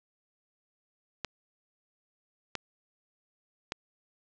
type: clicks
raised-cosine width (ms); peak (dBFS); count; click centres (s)
0.2; -15; 3; 1.247 / 2.553 / 3.721
effects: low-pass 7000 Hz 12 dB/octave